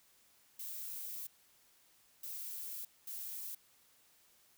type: noise bursts at uneven times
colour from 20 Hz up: violet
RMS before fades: -44 dBFS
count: 3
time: 0.59-1.27 / 2.23-2.85 / 3.07-3.55 s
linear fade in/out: 5 ms
effects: white hiss -68 dBFS RMS until 4.57 s